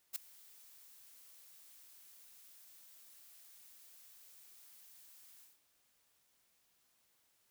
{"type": "noise with ADSR envelope", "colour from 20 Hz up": "blue", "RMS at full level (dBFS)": -36, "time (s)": [0.13, 5.6], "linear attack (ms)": 28, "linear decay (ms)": 6, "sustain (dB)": -24, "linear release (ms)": 200, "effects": ["white hiss -75 dBFS RMS until 7.5 s"]}